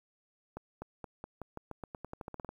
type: accelerating click train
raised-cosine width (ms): 1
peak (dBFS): -27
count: 17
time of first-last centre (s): 0.57-2.491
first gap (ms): 250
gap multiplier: 0.89
effects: 10-bit